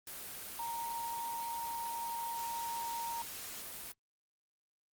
sine tone in noise, 930 Hz, A#5, 4 cents flat, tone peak -37 dBFS, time 0.59-3.22 s, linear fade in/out 2 ms, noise white, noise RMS -45 dBFS, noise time 0.07-3.92 s, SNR +5 dB, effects Opus 24 kbps

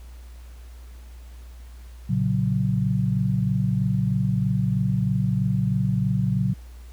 sine chord, F# major, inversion first, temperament just, 115.62 / 138.75 / 185 Hz, A#2 / C#3 / F#3, -14 / +2 / 0 cents, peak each -24 dBFS, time 2.09-6.54 s, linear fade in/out 10 ms, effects added 60 Hz sine -39 dBFS peak until 6.92 s + pink hiss -55 dBFS RMS until 6.92 s

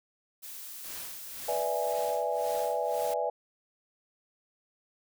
blue noise, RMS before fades -43 dBFS, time 0.42-1.94 s, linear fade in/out 20 ms
white noise with tremolo, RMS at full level -42 dBFS, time 0.84-3.14 s, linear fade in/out 5 ms, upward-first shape sine, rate 1.9 Hz, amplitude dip 85%
sine chord, E dominant seventh, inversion second, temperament equal, 493.9 / 587.3 / 659.3 / 830.6 Hz, B4 / D5 / E5 / G#5, 0 / 0 / 0 / 0 cents, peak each -33 dBFS, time 1.48-3.3 s, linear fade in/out 5 ms
effects none

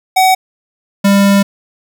square tone pair in turn, 753 / 199.04 Hz, F#5 / G3, +30 / +27 cents, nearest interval octave + major seventh, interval 2303 cents, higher first, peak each -7 dBFS, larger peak neither, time 0.16-0.35 / 1.04-1.43 s, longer second, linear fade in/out 10 ms, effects 8-bit

